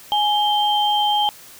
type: tone pair together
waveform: sine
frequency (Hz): 835 / 3148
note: G#5 / G7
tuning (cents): +9 / +7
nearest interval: octave + major seventh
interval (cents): 2298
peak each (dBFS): -17 / -20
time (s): 0.12-1.29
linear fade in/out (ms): 0
effects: white hiss -43 dBFS RMS until 1.59 s